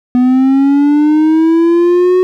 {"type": "linear sweep", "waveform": "triangle", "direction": "up", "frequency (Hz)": [246.9, 370], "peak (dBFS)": -4, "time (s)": [0.15, 2.23], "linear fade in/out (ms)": 0, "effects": []}